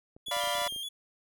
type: clicks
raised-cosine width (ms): 2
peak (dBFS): -38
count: 11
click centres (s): 0.165 / 0.284 / 0.367 / 0.438 / 0.474 / 0.553 / 0.584 / 0.618 / 0.666 / 0.724 / 0.762
type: tone with vibrato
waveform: 45% pulse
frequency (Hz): 3300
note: G#7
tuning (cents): -12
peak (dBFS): -35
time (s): 0.26-0.89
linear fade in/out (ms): 10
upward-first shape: square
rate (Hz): 3.5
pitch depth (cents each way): 52
type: chord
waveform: sawtooth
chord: B diminished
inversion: first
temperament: equal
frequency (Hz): 587.3 / 698.5 / 987.8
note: D5 / F5 / B5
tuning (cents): 0 / 0 / 0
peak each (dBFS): -30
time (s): 0.31-0.68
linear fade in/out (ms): 5
effects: none